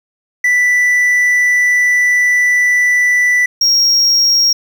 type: tone pair in turn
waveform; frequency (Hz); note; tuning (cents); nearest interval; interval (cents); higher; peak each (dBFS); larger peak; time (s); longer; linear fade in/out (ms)
triangle; 1975.5 / 5588; B6 / F8; 0 / 0; octave + tritone; 1800; second; -7; neither; 0.44-3.46 / 3.61-4.53; first; 5
effects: 7-bit